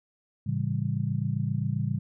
sine chord, A dominant seventh, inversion none, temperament just, 110 / 137.5 / 165 / 198 Hz, A2 / C#3 / E3 / G3, 0 / -14 / +2 / +18 cents, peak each -30 / -29 / -34 / -33 dBFS, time 0.46-1.99 s, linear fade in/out 10 ms, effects none

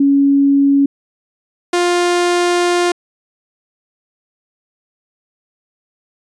sine / sawtooth tone pair in turn, 279.1 / 351.6 Hz, C#4 / F4, +12 / +12 cents, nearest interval major third, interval 400 cents, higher second, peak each -8 dBFS, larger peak neither, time 0-0.86 / 1.73-2.92 s, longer second, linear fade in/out 5 ms, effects resampled to 22050 Hz

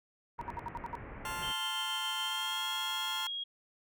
pink low-pass noise, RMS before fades -46 dBFS, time 0.38-1.53 s, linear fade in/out 20 ms, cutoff 2300 Hz, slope 48 dB/octave
sine tone bursts, 944 Hz, A#5, 22 cents sharp, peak -35 dBFS, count 7, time 0.39-0.953 s, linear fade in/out 0 ms, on 23 ms, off 67 ms
sawtooth chord, F major, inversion first, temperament just, 873.1 / 1047.7 / 1396.9 Hz, A5 / C6 / F6, -14 / +2 / 0 cents, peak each -37 dBFS, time 1.25-3.27 s, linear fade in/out 2 ms
sine tone with pitch glide, 3136 to 3281 Hz, G7 to G#7, 0 to -22 cents, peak -35 dBFS, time 1.42-3.44 s, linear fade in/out 10 ms, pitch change +78 cents, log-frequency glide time 2.22-2.65 s
effects none

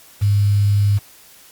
sine tone with quantisation, 101.8 Hz, G#2, 34 cents flat, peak -12 dBFS, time 0.21-0.99 s, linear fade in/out 20 ms, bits 6, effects white hiss -46 dBFS RMS until 1.51 s + Opus 48 kbps

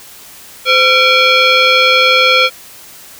sine tone with frequency modulation, 515 Hz, C5, 28 cents flat, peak -6 dBFS, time 0.65-2.5 s, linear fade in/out 50 ms, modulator 939 Hz, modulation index 3.7, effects white hiss -36 dBFS RMS until 3.19 s

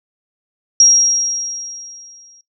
sine tone with exponential decay, 5630 Hz, F8, 13 cents sharp, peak -4 dBFS, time 0.8-2.41 s, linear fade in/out 2 ms, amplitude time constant 350 ms, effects noise-tail reverb RT60 0.2 s tail -23 dB re dry

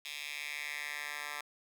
10% pulse tone with high-pass filter sweep, 146.83 Hz, D3, in tune, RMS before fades -41 dBFS, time 0.05-1.41 s, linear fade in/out 2 ms, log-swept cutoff 2900 to 1400 Hz, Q 2.9, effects none

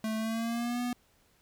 square tone with pitch glide, 219.2 to 244.6 Hz, A3 to B3, -6 to -16 cents, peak -31 dBFS, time 0.04-0.93 s, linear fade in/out 2 ms, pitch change +190 cents, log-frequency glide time 0.17-0.81 s, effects pink hiss -67 dBFS RMS until 1.41 s

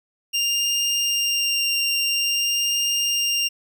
25% pulse tone with vibrato, 2794 Hz, F7, in tune, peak -16 dBFS, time 0.33-3.49 s, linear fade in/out 20 ms, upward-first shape sine, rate 0.49 Hz, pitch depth 8 cents each way, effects none

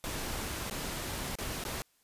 pink noise with dropouts, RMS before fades -37 dBFS, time 0.04-1.82 s, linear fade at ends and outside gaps 0 ms, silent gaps 0.698-0.71 / 1.354-1.386 / 1.639-1.651 s, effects white hiss -70 dBFS RMS until 2.03 s + resampled to 32000 Hz

